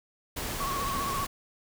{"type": "noise", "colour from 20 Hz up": "pink", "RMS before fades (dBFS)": -34, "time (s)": [0.36, 1.27], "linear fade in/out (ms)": 10}
{"type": "tone with vibrato", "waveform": "sine", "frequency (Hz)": 1108.7, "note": "C#6", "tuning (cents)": 0, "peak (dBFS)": -30, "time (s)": [0.6, 1.25], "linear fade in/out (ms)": 5, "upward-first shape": "triangle", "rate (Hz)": 15, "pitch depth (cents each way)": 63}
{"effects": []}